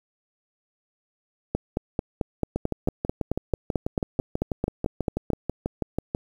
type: two click trains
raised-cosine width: 2 ms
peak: -10 / -12 dBFS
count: 18 / 23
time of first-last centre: 1.55-5.303 / 2.56-6.149 s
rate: 4.53 / 6.13 Hz
effects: 8-bit